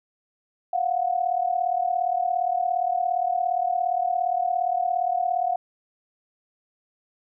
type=tone pair together; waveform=sine; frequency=698.5 / 735.8 Hz; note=F5 / F#5; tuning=0 / -10 cents; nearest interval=minor second; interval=90 cents; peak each=-24 dBFS; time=0.73-5.56 s; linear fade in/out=5 ms; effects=none